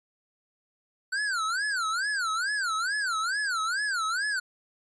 square tone with vibrato, 1480 Hz, F#6, in tune, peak -27 dBFS, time 1.12-4.4 s, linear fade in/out 10 ms, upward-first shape sine, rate 2.3 Hz, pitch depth 250 cents each way, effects resampled to 22050 Hz

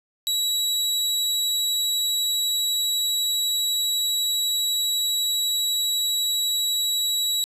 sawtooth tone, 3896 Hz, B7, 24 cents flat, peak -18 dBFS, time 0.27-7.44 s, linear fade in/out 0 ms, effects resampled to 32000 Hz + 10-bit

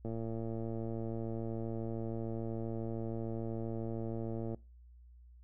click train, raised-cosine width 2 ms, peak -27 dBFS, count 509, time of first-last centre 0.05-4.546 s, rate 113 Hz, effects noise-tail reverb RT60 0.3 s tail -23 dB re dry + added 60 Hz sine -54 dBFS peak until 5.43 s

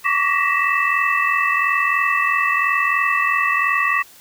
sine tone cluster, 1123 / 1166 / 1879 / 1960 / 2636 Hz, C#6 / D6 / A#6 / B6 / E7, +22 / -13 / +13 / -14 / -1 cents, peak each -22 dBFS, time 0.04-4.03 s, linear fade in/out 20 ms, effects white hiss -46 dBFS RMS until 4.2 s

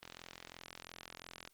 click train, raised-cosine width 0.2 ms, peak -29 dBFS, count 63, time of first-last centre 0.03-1.475 s, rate 42.9 Hz, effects white hiss -72 dBFS RMS until 1.53 s + Opus 24 kbps

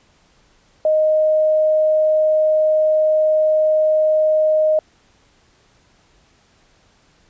sine tone, 621 Hz, D#5, 3 cents flat, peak -12 dBFS, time 0.85-4.79 s, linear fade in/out 2 ms, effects pink hiss -56 dBFS RMS until 7.29 s + resampled to 16000 Hz

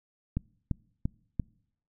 click train, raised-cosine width 5 ms, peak -16 dBFS, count 4, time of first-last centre 0.37-1.397 s, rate 2.92 Hz, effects noise-tail reverb RT60 0.7 s tail -26 dB re dry

